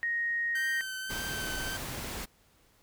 sine tone, 1870 Hz, A#6, 5 cents sharp, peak -28 dBFS, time 0.03-0.81 s, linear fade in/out 0 ms
sawtooth tone with vibrato, 1546 Hz, G6, 24 cents flat, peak -32 dBFS, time 0.55-1.77 s, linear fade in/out 5 ms, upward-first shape triangle, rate 1.8 Hz, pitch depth 23 cents each way
pink noise, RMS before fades -38 dBFS, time 1.09-2.26 s, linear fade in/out 20 ms
effects pink hiss -65 dBFS RMS until 2.82 s

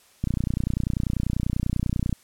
click train, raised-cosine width 5 ms, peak -12 dBFS, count 58, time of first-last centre 0.24-2.127 s, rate 30.2 Hz, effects white hiss -57 dBFS RMS until 2.23 s + low-pass 12000 Hz 12 dB/octave

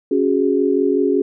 sine chord, C# suspended fourth, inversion none, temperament equal, 277.2 / 370 / 415.3 Hz, C#4 / F#4 / G#4, 0 / 0 / 0 cents, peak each -18 dBFS, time 0.11-1.22 s, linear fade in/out 5 ms, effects none

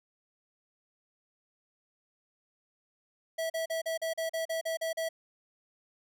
square tone bursts, 652 Hz, E5, 19 cents flat, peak -31 dBFS, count 11, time 3.38-5.09 s, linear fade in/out 10 ms, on 120 ms, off 39 ms, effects none

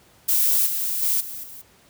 violet noise with level steps, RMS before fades -19 / -25 / -21 / -34 / -40 dBFS, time 0.28-1.62 s, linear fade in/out 10 ms, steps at 0.66 / 1.02 / 1.2 / 1.43 s, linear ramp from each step 10 ms, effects pink hiss -55 dBFS RMS until 1.89 s + high-pass 60 Hz 12 dB/octave

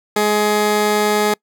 15% pulse tone pair together, 210 / 420 Hz, G#3 / G#4, +19 / +19 cents, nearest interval octave, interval 1200 cents, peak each -12 dBFS, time 0.16-1.34 s, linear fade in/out 5 ms, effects noise-tail reverb RT60 0.1 s tail -26 dB re dry

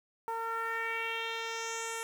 10% pulse tone with low-pass filter sweep, 455.1 Hz, A#4, 42 cents flat, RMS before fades -36 dBFS, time 0.28-2.03 s, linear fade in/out 0 ms, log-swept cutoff 970 to 9900 Hz, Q 2.9, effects 9-bit

